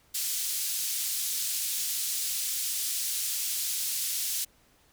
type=band-pass noise; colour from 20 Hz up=white; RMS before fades=-31 dBFS; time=0.14-4.45 s; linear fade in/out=10 ms; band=3900 to 14000 Hz; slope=12 dB/octave; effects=pink hiss -63 dBFS RMS until 4.92 s